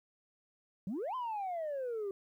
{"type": "exponential two-way sweep", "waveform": "sine", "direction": "up then down", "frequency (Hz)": [172.5, 1046.5, 384.2], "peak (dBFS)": -33, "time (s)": [0.87, 2.11], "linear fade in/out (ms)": 2, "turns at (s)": 1.15, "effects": ["tanh soft clip ceiling -33 dBFS", "12-bit"]}